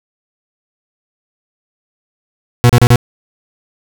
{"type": "tone bursts", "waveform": "40% pulse", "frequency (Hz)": 120.8, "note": "B2", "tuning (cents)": -38, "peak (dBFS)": -3, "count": 4, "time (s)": [2.64, 2.958], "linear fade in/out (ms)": 0, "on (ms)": 54, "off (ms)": 34, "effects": []}